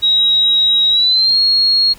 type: tone with pitch glide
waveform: sine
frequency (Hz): 3826 to 4295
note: A#7 to C8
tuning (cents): +44 to +44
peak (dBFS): -9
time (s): 0.02-1.94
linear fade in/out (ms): 20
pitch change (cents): +200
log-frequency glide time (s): 0.9-1.39
effects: pink hiss -42 dBFS RMS until 1.98 s